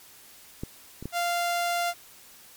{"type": "clicks", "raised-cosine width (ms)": 3, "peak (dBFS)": [-19, -25, -20], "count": 3, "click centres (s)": [0.635, 1.026, 1.056]}
{"type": "tone", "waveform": "sawtooth", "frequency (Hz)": 695, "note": "F5", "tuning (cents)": -9, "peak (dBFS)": -21, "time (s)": [1.12, 1.94], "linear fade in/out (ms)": 50}
{"effects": ["white hiss -51 dBFS RMS until 2.56 s", "MP3 96 kbps"]}